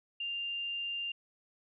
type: tone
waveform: sine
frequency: 2794 Hz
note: F7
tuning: in tune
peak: -34 dBFS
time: 0.2-1.12 s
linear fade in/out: 5 ms
effects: none